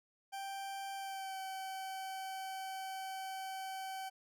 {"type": "tone with pitch glide", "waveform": "40% pulse", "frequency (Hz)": [784, 765.7], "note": ["G5", "G5"], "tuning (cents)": [0, -41], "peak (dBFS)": -40, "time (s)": [0.32, 4.1], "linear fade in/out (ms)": 20, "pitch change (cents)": -41, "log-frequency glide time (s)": [0.95, 1.4], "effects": []}